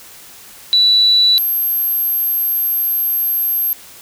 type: tone pair in turn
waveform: sine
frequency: 3951 / 12486 Hz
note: B7 / G9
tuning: 0 / -8 cents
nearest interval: octave + minor sixth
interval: 1992 cents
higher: second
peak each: -8 / -14 dBFS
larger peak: first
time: 0.73-1.38 / 1.38-3.73 s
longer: second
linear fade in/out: 0 ms
effects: white hiss -39 dBFS RMS until 4.01 s